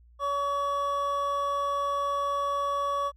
triangle tone pair together, 565.5 / 1131 Hz, C#5 / C#6, +34 / +34 cents, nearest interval octave, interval 1200 cents, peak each -30 / -25 dBFS, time 0.19-3.12 s, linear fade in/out 50 ms, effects added 59 Hz sine -53 dBFS peak until 3.16 s

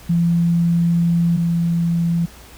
sine tone pair in turn, 170 / 169.13 Hz, F3 / E3, -46 / +45 cents, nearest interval unison, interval 9 cents, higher first, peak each -13 / -15 dBFS, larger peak first, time 0.09-1.37 / 1.37-2.26 s, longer first, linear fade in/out 10 ms, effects added 60 Hz sine -43 dBFS peak until 2.57 s + pink hiss -43 dBFS RMS until 2.57 s

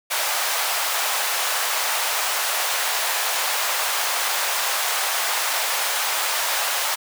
pink high-pass noise, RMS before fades -23 dBFS, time 0.1-6.96 s, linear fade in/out 20 ms, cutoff 680 Hz, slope 24 dB/octave, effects none

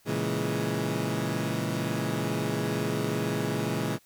20% pulse chord, A# half-diminished seventh, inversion none, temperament equal with one note detuned, 116.54 / 138.59 / 165.96 / 207.7 Hz, A#2 / C#3 / E3 / G#3, 0 / 0 / +12 / 0 cents, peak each -28 dBFS, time 0.05-3.99 s, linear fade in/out 50 ms, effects white hiss -62 dBFS RMS until 4.05 s

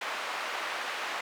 white band-pass noise, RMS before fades -35 dBFS, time 0.01-1.21 s, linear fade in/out 5 ms, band 630 to 2000 Hz, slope 12 dB/octave, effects none

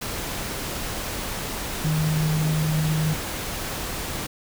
sine tone in noise, 155.56 Hz, D#3, in tune, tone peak -20 dBFS, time 1.84-3.14 s, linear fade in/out 10 ms, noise pink, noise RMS -30 dBFS, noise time 0.01-4.27 s, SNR +7 dB, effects none

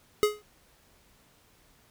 square tone with exponential decay, 420 Hz, G#4, 19 cents sharp, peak -17 dBFS, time 0.23-0.42 s, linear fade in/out 0 ms, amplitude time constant 40 ms, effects pink hiss -62 dBFS RMS until 1.9 s

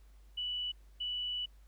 sine tone bursts at uneven times, 2960 Hz, F#7, in tune, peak -34 dBFS, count 2, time 0.37-0.72 / 1-1.46 s, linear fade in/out 10 ms, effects added 50 Hz sine -55 dBFS peak until 1.67 s + pink hiss -71 dBFS RMS until 1.67 s

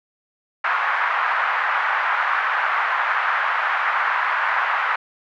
white band-pass noise, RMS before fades -21 dBFS, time 0.64-4.96 s, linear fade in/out 5 ms, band 890 to 1700 Hz, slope 24 dB/octave, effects none

